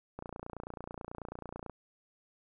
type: click train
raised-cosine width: 1 ms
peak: -27 dBFS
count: 45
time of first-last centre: 0.19-1.697 s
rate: 29.2 Hz
effects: none